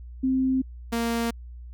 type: tone pair in turn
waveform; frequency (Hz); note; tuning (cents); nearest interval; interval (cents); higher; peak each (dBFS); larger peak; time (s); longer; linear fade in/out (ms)
sine / sawtooth; 261.6 / 232.2; C4 / A#3; 0 / -7; major second; 207; first; -20; neither; 0.23-0.62 / 0.92-1.31; neither; 10
effects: added 60 Hz sine -38 dBFS peak until 1.73 s